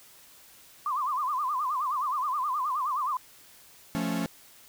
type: tone with vibrato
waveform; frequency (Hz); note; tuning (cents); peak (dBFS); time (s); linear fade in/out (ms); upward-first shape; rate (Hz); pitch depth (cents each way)
sine; 1107; C#6; -3; -26; 0.86-3.17; 2; sine; 9.5; 180
type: chord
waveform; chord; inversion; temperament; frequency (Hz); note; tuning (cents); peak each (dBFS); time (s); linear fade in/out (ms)
45% pulse; F augmented; none; equal; 174.61 / 220 / 277.2; F3 / A3 / C#4; 0 / 0 / 0; -32; 3.95-4.26; 0
effects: white hiss -54 dBFS RMS until 4.68 s